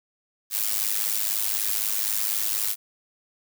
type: noise with amplitude modulation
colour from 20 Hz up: blue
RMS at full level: -22 dBFS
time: 0.5-2.76 s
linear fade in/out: 50 ms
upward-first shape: sine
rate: 104 Hz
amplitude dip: 85%
effects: none